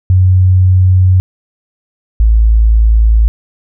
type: tone pair in turn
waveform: sine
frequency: 92.5 / 55 Hz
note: F#2 / A1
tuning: 0 / 0 cents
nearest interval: major sixth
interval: 900 cents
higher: first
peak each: -4 dBFS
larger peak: neither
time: 0.1-1.2 / 2.2-3.28 s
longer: first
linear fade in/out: 0 ms
effects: none